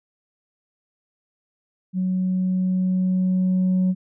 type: tone with level ramp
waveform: sine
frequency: 185 Hz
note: F#3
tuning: in tune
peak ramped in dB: -19 to -14 dBFS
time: 1.93-3.95 s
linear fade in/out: 50 ms
effects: tanh soft clip ceiling -15 dBFS